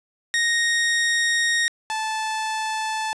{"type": "tone pair in turn", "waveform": "sawtooth", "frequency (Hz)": [1864.7, 874.4], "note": ["A#6", "A5"], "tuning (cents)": [0, -11], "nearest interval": "octave + minor second", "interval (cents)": 1311, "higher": "first", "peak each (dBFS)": [-15, -20], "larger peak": "first", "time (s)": [[0.34, 1.68], [1.9, 3.13]], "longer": "first", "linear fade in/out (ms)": 0, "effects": ["resampled to 22050 Hz", "9-bit"]}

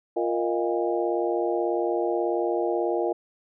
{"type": "harmonic tone with a mistuned harmonic", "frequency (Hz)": 116.54, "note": "A#2", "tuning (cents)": 0, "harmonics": [3, 4, 5, 6, 7], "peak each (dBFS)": [-26, -28, -30, -32, -33], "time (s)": [0.16, 3.13], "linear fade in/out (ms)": 10, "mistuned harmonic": 5, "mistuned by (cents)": 110, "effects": []}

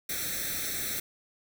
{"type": "noise with comb filter", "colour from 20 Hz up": "white", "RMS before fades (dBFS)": -33, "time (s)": [0.09, 1], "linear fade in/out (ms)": 5, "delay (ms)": 0.51, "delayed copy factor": 0.95, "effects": []}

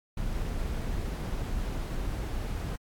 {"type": "noise", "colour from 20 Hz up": "brown", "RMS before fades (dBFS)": -32, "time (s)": [0.17, 2.76], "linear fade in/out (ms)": 5, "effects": ["AAC 64 kbps"]}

